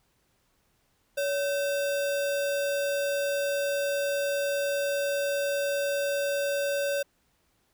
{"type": "tone with sample-and-hold", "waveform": "sine", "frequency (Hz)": 565, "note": "C#5", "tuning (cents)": 33, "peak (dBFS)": -25, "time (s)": [1.17, 7.03], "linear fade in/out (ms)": 10, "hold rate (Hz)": 2100, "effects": ["pink hiss -70 dBFS RMS until 7.73 s"]}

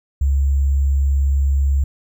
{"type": "tone with sample-and-hold", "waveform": "sine", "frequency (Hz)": 69.1, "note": "C#2", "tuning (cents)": -5, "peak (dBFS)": -13, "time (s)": [0.21, 1.84], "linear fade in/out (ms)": 5, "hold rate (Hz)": 7350, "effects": []}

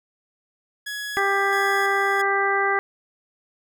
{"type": "tone with tremolo", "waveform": "sawtooth", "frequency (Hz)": 1680, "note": "G#6", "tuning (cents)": 19, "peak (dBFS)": -25, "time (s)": [0.86, 2.22], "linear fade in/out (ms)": 10, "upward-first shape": "square", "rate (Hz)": 1.5, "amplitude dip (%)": 50}
{"type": "harmonic tone", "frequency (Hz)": 395.5, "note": "G4", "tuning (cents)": 15, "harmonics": [1, 2, 3, 4, 5], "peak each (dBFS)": [-25, -25, -25, -25, -25], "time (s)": [1.17, 2.79], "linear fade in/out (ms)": 0}
{"effects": []}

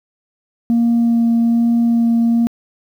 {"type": "tone with vibrato", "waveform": "sine", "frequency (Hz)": 233.1, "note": "A#3", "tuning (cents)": 0, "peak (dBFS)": -9, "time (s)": [0.7, 2.47], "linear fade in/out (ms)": 0, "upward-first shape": "sine", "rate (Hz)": 1.2, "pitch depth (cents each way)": 9, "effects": ["tanh soft clip ceiling -9 dBFS", "8-bit"]}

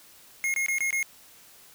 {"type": "tone bursts", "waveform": "square", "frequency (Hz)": 2152, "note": "C7", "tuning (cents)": 48, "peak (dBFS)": -25, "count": 5, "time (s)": [0.44, 1.028], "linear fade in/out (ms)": 0, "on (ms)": 100, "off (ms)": 22, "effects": ["white hiss -53 dBFS RMS until 1.74 s"]}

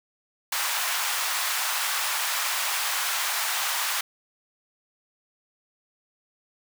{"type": "high-pass noise", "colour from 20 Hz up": "pink", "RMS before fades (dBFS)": -27, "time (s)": [0.52, 4.01], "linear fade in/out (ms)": 5, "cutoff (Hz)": 880, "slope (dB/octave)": 24, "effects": []}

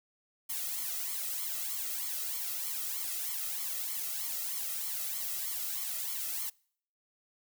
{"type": "noise with flanger", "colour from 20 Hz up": "blue", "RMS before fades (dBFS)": -36, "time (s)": [0.49, 6.5], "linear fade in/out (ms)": 10, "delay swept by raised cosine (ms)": [0.92, 1.57], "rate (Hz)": 3.2, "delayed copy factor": 0.8, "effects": ["noise-tail reverb RT60 0.6 s tail -26 dB re dry"]}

